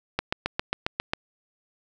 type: click train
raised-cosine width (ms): 0.3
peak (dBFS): -8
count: 8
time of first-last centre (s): 0.19-1.135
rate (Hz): 7.41
effects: none